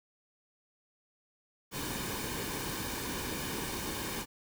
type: noise with comb filter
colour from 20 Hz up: pink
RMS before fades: -37 dBFS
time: 1.71-4.26 s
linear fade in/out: 50 ms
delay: 1.5 ms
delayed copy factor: -0.55
effects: none

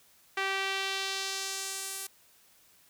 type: tone with band-pass filter sweep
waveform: sawtooth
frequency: 387.9 Hz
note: G4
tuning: 18 cents flat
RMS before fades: -34 dBFS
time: 0.37-2.07 s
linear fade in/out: 5 ms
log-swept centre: 2000 to 11000 Hz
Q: 1.2
effects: white hiss -62 dBFS RMS until 2.89 s

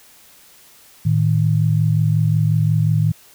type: tone pair together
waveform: sine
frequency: 110 / 155.56 Hz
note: A2 / D#3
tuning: 0 / 0 cents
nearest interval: tritone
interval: 600 cents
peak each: -16 dBFS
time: 1.05-3.12 s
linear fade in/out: 10 ms
effects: white hiss -48 dBFS RMS until 3.34 s

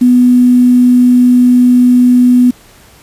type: tone with quantisation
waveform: sine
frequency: 247.5 Hz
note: B3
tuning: 4 cents sharp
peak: -3 dBFS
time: 0.01-2.51 s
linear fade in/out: 10 ms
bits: 5
effects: pink hiss -41 dBFS RMS until 3.02 s + resampled to 32000 Hz

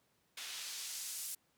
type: noise with band-pass filter sweep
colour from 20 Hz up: white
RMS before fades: -44 dBFS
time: 0.37-1.35 s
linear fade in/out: 5 ms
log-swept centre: 2900 to 9900 Hz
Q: 0.86
effects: pink hiss -75 dBFS RMS until 1.57 s + high-pass 100 Hz 12 dB/octave

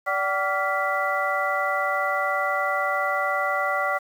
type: tone cluster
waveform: sine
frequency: 582 / 762 / 1150 / 1393 / 1979 Hz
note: D5 / G5 / D6 / F6 / B6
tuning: -16 / -49 / -37 / -5 / +3 cents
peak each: -28 dBFS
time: 0.06-3.99 s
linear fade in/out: 20 ms
effects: 8-bit

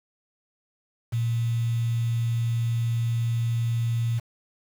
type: tone with quantisation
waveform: sine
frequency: 116.54 Hz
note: A#2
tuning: in tune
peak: -22 dBFS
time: 1.12-4.2 s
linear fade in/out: 20 ms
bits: 7
effects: none

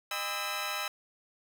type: tone cluster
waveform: 15% pulse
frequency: 611 / 803 / 1012 / 1301 Hz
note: D#5 / G5 / B5 / E6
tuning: -32 / +41 / +42 / -23 cents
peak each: -34 / -33 / -33 / -29 dBFS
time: 0.11-0.88 s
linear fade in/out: 2 ms
effects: none

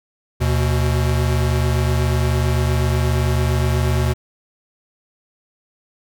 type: tone pair together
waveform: square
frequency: 75.5 / 122.96 Hz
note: D2 / B2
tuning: +48 / -7 cents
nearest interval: minor sixth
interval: 845 cents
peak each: -19 dBFS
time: 0.4-4.14 s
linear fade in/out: 20 ms
effects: none

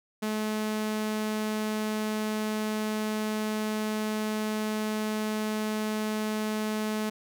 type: tone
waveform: sawtooth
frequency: 215 Hz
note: A3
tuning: 40 cents flat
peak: -24 dBFS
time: 0.22-7.1 s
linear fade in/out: 10 ms
effects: none

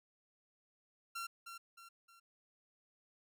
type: tone with echo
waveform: sawtooth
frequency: 1366 Hz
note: F6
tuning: 39 cents flat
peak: -37 dBFS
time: 1.15-1.27 s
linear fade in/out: 10 ms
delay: 310 ms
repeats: 3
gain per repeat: -7 dB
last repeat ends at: 2.2 s
effects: none

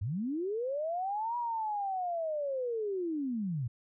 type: linear two-way sweep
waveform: sine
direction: up then down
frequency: 85.5 to 970 to 110.1 Hz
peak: -31 dBFS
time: 0.01-3.68 s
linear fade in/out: 10 ms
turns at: 1.37 s
effects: none

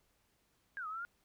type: exponential two-way sweep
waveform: sine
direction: down then up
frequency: 1663 to 1235 to 1438 Hz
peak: -39 dBFS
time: 0.77-1.05 s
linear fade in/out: 0 ms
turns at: 0.87 s
effects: pink hiss -75 dBFS RMS until 1.24 s

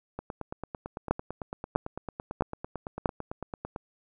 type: two click trains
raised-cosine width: 1 ms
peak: -9 / -21 dBFS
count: 4 / 33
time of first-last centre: 1.11-3.058 / 0.19-3.761 s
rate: 1.54 / 8.96 Hz
effects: none

